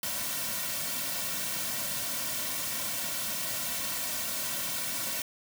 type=noise with comb filter; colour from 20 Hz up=white; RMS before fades=-33 dBFS; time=0.03-5.22 s; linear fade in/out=2 ms; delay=2.4 ms; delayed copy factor=-0.75; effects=none